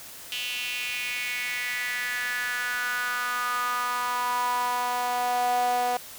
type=tone with high-pass filter sweep; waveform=sawtooth; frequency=245.8 Hz; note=B3; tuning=8 cents flat; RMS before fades=-28 dBFS; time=0.32-5.97 s; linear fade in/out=2 ms; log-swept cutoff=2900 to 660 Hz; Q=5.6; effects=white hiss -43 dBFS RMS until 6.18 s